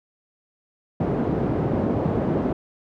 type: band-pass noise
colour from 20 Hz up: pink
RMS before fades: -23 dBFS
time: 1-2.53 s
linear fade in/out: 5 ms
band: 130 to 520 Hz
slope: 12 dB/octave
effects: none